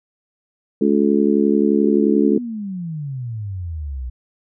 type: harmonic tone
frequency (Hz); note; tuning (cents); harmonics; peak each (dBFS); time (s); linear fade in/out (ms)
71.5; D2; -46; 3 / 4 / 5 / 6; -17 / -18 / -19 / -20; 0.81-2.38; 5
type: exponential sweep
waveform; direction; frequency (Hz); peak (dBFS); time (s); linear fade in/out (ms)
sine; down; 401.4 to 59.8; -24; 1.82-4.1; 10
effects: none